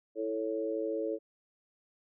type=chord; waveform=sine; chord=A major; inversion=second; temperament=equal with one note detuned; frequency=328.7 / 440 / 554.4 Hz; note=E4 / A4 / C#5; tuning=-5 / 0 / 0 cents; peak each=-36 / -34 / -36 dBFS; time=0.15-1.19 s; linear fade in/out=50 ms; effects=none